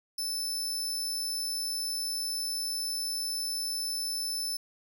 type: tone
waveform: sawtooth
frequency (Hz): 5274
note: E8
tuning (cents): 0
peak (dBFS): -28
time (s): 0.18-4.57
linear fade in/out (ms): 5
effects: none